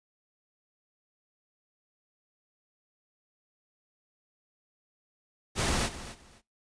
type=noise with echo; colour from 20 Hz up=pink; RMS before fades=-28 dBFS; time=5.55-5.9 s; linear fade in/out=50 ms; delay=260 ms; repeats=2; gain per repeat=-14 dB; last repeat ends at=6.42 s; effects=noise-tail reverb RT60 0.2 s tail -20 dB re dry + resampled to 22050 Hz